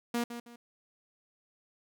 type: tone with echo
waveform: sawtooth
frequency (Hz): 237.4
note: A#3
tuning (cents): +32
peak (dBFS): -25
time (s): 0.14-0.24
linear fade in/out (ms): 5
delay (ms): 160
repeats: 2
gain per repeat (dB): -10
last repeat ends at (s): 0.56
effects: none